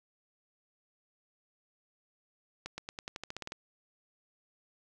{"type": "accelerating click train", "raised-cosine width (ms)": 0.2, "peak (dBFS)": -22, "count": 12, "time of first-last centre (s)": [2.66, 3.521], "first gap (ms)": 120, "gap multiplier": 0.91, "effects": []}